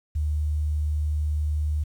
sine tone, 75.5 Hz, D2, 48 cents sharp, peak -22 dBFS, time 0.15-1.84 s, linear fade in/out 10 ms, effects 9-bit

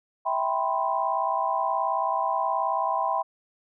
sine chord, C major seventh, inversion first, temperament equal with one note detuned, 654.7 / 784 / 987.8 / 1046.5 Hz, E5 / G5 / B5 / C6, -12 / 0 / 0 / 0 cents, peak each -30 / -28 / -27 / -30 dBFS, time 0.25-3.23 s, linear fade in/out 20 ms, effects none

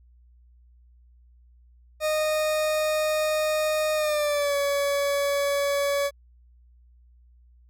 40% pulse tone with pitch glide, 617 to 565.8 Hz, D#5 to C#5, -15 to +35 cents, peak -21 dBFS, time 2-6.11 s, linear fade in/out 50 ms, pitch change -150 cents, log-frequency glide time 3.95-4.56 s, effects added 60 Hz sine -52 dBFS peak until 7.69 s + MP3 64 kbps

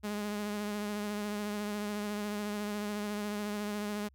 sawtooth tone with vibrato, 207.7 Hz, G#3, in tune, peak -30 dBFS, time 0.03-4.09 s, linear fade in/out 20 ms, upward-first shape triangle, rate 14 Hz, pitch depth 30 cents each way, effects added 67 Hz sine -60 dBFS peak until 4.14 s

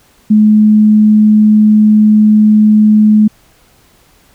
sine tone, 213.2 Hz, G#3, 46 cents sharp, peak -3 dBFS, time 0.3-3.28 s, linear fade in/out 10 ms, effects pink hiss -48 dBFS RMS until 4.34 s

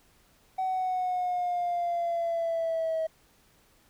triangle exponential sweep, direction down, 756 to 640 Hz, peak -23 dBFS, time 0.58-3.07 s, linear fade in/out 10 ms, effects tanh soft clip ceiling -23 dBFS + pink hiss -63 dBFS RMS until 3.89 s

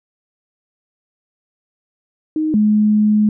sine tone pair in turn, 311.1 / 211.7 Hz, D#4 / G#3, 0 / +33 cents, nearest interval perfect fifth, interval 667 cents, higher first, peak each -15 / -10 dBFS, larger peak second, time 2.36-2.54 / 2.54-3.29 s, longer second, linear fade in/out 2 ms, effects none

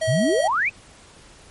square tone, 640 Hz, D#5, 49 cents sharp, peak -21 dBFS, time 0.01-0.48 s, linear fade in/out 10 ms
sine exponential sweep, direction up, 103.83 to 2637 Hz, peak -18 dBFS, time 0.07-0.7 s, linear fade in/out 20 ms
effects pink hiss -48 dBFS RMS until 1.5 s + MP3 48 kbps

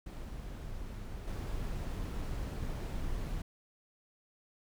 brown noise with level steps, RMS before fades -42 / -37 dBFS, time 0.06-3.42 s, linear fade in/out 5 ms, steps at 1.27 s, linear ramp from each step 10 ms, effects none

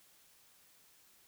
silence, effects white hiss -65 dBFS RMS until 1.27 s

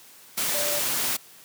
sine tone in noise, 586 Hz, D5, 4 cents flat, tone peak -30 dBFS, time 0.54-0.8 s, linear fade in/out 10 ms, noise white, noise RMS -26 dBFS, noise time 0.37-1.17 s, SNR -7 dB, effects white hiss -50 dBFS RMS until 1.44 s + high-pass 100 Hz 12 dB/octave

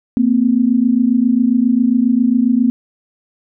sine tone pair together, 230 / 257.4 Hz, A#3 / C4, -23 / -28 cents, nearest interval major second, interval 195 cents, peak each -13 dBFS, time 0.17-2.7 s, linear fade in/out 0 ms, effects none

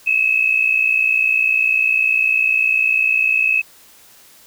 sine tone pair together, 2552 / 2612 Hz, D#7 / E7, +43 / -17 cents, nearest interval unison, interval 40 cents, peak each -16 dBFS, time 0.06-3.62 s, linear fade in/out 20 ms, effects white hiss -47 dBFS RMS until 4.46 s

